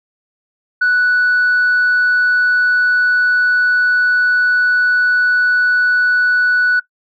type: tone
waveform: sine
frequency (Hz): 1480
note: F#6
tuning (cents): 0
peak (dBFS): -8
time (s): 0.81-6.8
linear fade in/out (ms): 10
effects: noise-tail reverb RT60 0.1 s tail -19 dB re dry + tanh soft clip ceiling -8 dBFS